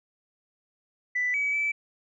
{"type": "tone with pitch steps", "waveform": "sine", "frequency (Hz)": [1985, 2279, 2311], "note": ["B6", "C#7", "D7"], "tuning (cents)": [8, 47, -28], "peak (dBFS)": -23, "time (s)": [1.15, 1.72], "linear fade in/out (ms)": 10, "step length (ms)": 190, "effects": ["tanh soft clip ceiling -19 dBFS"]}